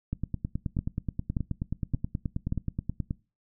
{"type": "two click trains", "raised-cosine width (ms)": 5, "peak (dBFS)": [-15, -17], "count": [4, 29], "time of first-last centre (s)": [[0.79, 2.524], [0.13, 3.109]], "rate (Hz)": [1.73, 9.4], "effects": ["noise-tail reverb RT60 0.3 s tail -22 dB re dry"]}